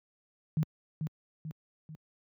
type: tone with echo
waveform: sine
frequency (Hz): 156.2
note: D#3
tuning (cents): +7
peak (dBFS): -24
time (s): 0.57-0.63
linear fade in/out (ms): 0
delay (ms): 440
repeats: 3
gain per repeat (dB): -6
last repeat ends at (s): 1.95
effects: high-pass 100 Hz 12 dB/octave